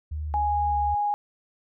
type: tone with vibrato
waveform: sine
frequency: 74.3 Hz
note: D2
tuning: 21 cents sharp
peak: -28 dBFS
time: 0.11-0.95 s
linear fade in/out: 10 ms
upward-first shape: square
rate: 2.5 Hz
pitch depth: 42 cents each way
type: tone with pitch glide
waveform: sine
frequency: 832 to 825.8 Hz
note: G#5 to G#5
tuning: +3 to -10 cents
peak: -22 dBFS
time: 0.34-1.14 s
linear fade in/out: 0 ms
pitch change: -13 cents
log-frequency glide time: 0.44-0.54 s
effects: none